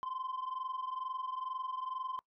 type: tone pair together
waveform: sine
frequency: 1028 / 1050.2 Hz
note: C6 / C6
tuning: -31 / +6 cents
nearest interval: unison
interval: 37 cents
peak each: -37 / -39 dBFS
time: 0.03-2.19 s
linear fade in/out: 0 ms
effects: noise-tail reverb RT60 0.1 s tail -24 dB re dry + tanh soft clip ceiling -33 dBFS